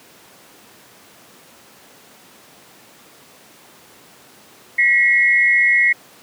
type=tone pair together; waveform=sine; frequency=1925.2 / 2161 Hz; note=B6 / C#7; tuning=-45 / -45 cents; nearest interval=major second; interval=200 cents; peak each=-14 dBFS; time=4.78-5.93 s; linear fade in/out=10 ms; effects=pink hiss -46 dBFS RMS until 6.22 s + high-pass 200 Hz 12 dB/octave